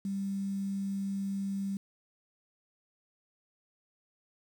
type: tone with quantisation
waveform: sine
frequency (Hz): 196.5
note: G3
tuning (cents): +4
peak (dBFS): -31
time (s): 0.05-1.77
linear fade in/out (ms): 2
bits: 9
effects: none